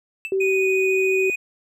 triangle tone with exponential decay, 2644 Hz, E7, 5 cents sharp, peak -21 dBFS, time 0.25-0.36 s, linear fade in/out 0 ms, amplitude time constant 22 ms
sine tone with pitch glide, 384.9 to 380.5 Hz, G4 to F#4, -32 to +48 cents, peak -18 dBFS, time 0.32-1.3 s, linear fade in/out 2 ms, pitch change -20 cents, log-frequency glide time 0.44-0.71 s
triangle tone with vibrato, 2481 Hz, D#7, 6 cents flat, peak -20 dBFS, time 0.4-1.36 s, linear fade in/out 10 ms, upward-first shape triangle, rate 14 Hz, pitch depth 8 cents each way
effects none

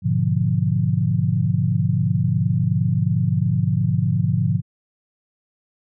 sine chord, G# diminished seventh, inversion none, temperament equal with one note detuned, 103.83 / 123.47 / 146.41 / 174.61 Hz, G#2 / B2 / D3 / F3, 0 / 0 / -5 / 0 cents, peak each -22 dBFS, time 0.02-4.62 s, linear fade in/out 50 ms, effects none

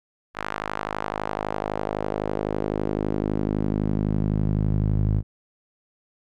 sawtooth tone with band-pass filter sweep, 51.91 Hz, G#1, in tune, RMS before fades -25 dBFS, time 0.34-5.23 s, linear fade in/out 50 ms, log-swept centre 1400 to 110 Hz, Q 1.3, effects none

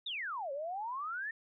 sine exponential two-way sweep, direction down then up, 3829 to 535 to 1836 Hz, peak -36 dBFS, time 0.06-1.31 s, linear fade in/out 5 ms, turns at 0.52 s, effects none

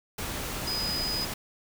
sine tone in noise, 4978 Hz, D#8, in tune, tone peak -29 dBFS, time 0.67-1.25 s, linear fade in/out 5 ms, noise pink, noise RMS -34 dBFS, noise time 0.18-1.34 s, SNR +2 dB, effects none

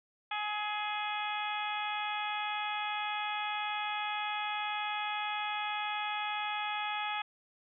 harmonic tone with a mistuned harmonic, 419.1 Hz, G#4, 16 cents sharp, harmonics 2 / 3 / 4 / 5 / 6 / 7 / 8, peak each -36 / -40 / -43 / -43 / -40 / -49 / -42 dBFS, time 0.31-7.22 s, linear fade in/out 5 ms, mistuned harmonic 3, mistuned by +17 cents, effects none

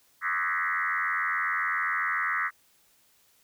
sine tone with frequency modulation, 1592 Hz, G6, 26 cents sharp, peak -25 dBFS, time 0.21-2.51 s, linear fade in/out 50 ms, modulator 87.3 Hz, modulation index 5, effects white hiss -64 dBFS RMS until 3.43 s

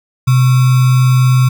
sine tone with sample-and-hold, 127.9 Hz, C3, 39 cents flat, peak -6 dBFS, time 0.27-1.49 s, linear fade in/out 10 ms, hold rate 1225 Hz, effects none

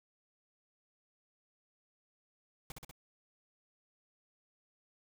pink noise with echo, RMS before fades -45 dBFS, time 2.7-2.72 s, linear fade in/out 2 ms, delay 64 ms, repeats 3, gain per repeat -2 dB, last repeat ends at 2.912 s, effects none

